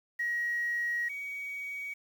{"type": "tone pair in turn", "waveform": "sine", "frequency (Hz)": [1898, 2257], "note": ["A#6", "C#7"], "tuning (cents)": [31, 31], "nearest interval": "minor third", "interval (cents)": 300, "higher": "second", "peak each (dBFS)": [-28, -35], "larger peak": "first", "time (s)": [[0.19, 1.09], [1.09, 1.94]], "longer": "first", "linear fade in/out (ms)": 10, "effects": ["tanh soft clip ceiling -24 dBFS", "9-bit"]}